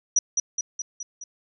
sine tone with echo, 5840 Hz, F#8, 24 cents flat, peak -15 dBFS, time 0.16-0.19 s, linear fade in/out 5 ms, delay 210 ms, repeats 5, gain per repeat -4 dB, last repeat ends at 1.24 s, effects none

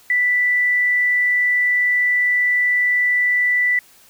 sine tone, 1975.5 Hz, B6, in tune, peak -14 dBFS, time 0.1-3.79 s, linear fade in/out 2 ms, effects white hiss -50 dBFS RMS until 4.09 s

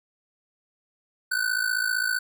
square ring-modulated tone, 1500 Hz, F#6, 23 cents sharp, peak -21 dBFS, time 1.31-2.19 s, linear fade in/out 10 ms, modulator 27.7 Hz, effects none

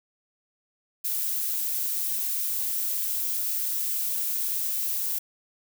violet noise, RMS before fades -28 dBFS, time 1.04-5.19 s, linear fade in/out 10 ms, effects none

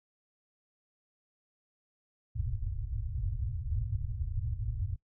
white low-pass noise, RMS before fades -34 dBFS, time 2.35-4.96 s, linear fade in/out 10 ms, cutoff 120 Hz, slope 96 dB/octave, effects noise-tail reverb RT60 0.1 s tail -21 dB re dry

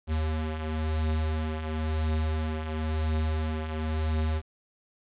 square beating tone pair, 77.5 / 78.47 Hz, D#2 / D#2, -6 / +15 cents, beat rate 0.97 Hz, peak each -35 / -28 dBFS, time 0.07-4.42 s, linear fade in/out 50 ms, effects resampled to 8000 Hz + 9-bit

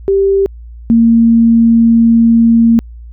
sine tone pair in turn, 392 / 230.1 Hz, G4 / A#3, 0 / -22 cents, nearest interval major sixth, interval 922 cents, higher first, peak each -7 / -4 dBFS, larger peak second, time 0.08-0.46 / 0.9-2.79 s, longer second, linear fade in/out 0 ms, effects added 58 Hz sine -28 dBFS peak until 3.12 s

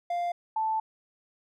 triangle / sine tone pair in turn, 698 / 879.4 Hz, F5 / A5, -1 / -1 cents, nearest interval major third, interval 400 cents, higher second, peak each -25 dBFS, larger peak neither, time 0.1-0.32 / 0.56-0.8 s, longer second, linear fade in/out 5 ms, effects none

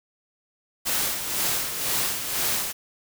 white noise with tremolo, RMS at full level -24 dBFS, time 0.85-2.73 s, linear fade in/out 20 ms, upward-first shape sine, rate 2 Hz, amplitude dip 55%, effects none

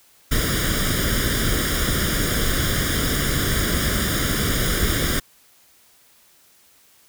pink noise with comb filter, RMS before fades -21 dBFS, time 0.31-5.2 s, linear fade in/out 10 ms, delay 0.58 ms, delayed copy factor +0.85, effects white hiss -55 dBFS RMS until 7.08 s

